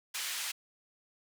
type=band-pass noise; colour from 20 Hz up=pink; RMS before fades=-37 dBFS; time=0.14-0.52 s; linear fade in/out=10 ms; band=2000 to 13000 Hz; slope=12 dB/octave; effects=none